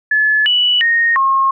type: tone with pitch steps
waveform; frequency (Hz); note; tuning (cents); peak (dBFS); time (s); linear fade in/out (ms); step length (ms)
sine; 1720 / 2954 / 1857 / 1078; A6 / F#7 / A#6 / C#6; -40 / -3 / -7 / -49; -10; 0.11-1.51; 5; 350
effects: none